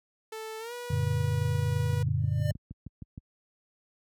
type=tone with pitch glide; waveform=sawtooth; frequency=440 to 485.4 Hz; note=A4 to B4; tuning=0 to -30 cents; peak=-33 dBFS; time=0.32-2.03 s; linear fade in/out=5 ms; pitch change=+170 cents; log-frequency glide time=0.59-0.73 s
type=chord; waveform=sine; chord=Gb augmented; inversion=none; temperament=just; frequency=92.5 / 115.62 / 144.53 Hz; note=Gb2 / Bb2 / D3; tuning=0 / -14 / -27 cents; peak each=-29 dBFS; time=0.9-2.52 s; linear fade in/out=5 ms
type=click train; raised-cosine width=5 ms; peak=-27 dBFS; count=9; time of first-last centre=1.93-3.178 s; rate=6.41 Hz
type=tone with exponential growth; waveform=square; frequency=598 Hz; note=D5; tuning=31 cents sharp; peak=-33 dBFS; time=2.17-2.51 s; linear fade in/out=2 ms; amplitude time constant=73 ms
effects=high-pass 60 Hz 12 dB/octave